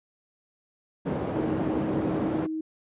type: band-pass noise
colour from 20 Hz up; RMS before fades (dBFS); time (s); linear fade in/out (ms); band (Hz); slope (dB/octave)
white; -29; 1.05-2.47; 20; 110 to 410; 12
type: tone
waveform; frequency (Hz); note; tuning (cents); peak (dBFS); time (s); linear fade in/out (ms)
sine; 316; D#4; +27; -28; 1.34-2.61; 5
effects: resampled to 8000 Hz